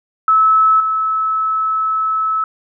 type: tone with level steps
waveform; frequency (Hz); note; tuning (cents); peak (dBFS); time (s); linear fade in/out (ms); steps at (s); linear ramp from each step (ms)
sine; 1300; E6; -24; -8 / -14; 0.28-2.44; 2; 0.8; 2
effects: none